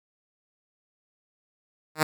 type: tone with exponential growth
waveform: 5% pulse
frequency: 155.56 Hz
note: D#3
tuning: in tune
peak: -6 dBFS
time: 1.95-2.03 s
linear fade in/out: 5 ms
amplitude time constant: 17 ms
effects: none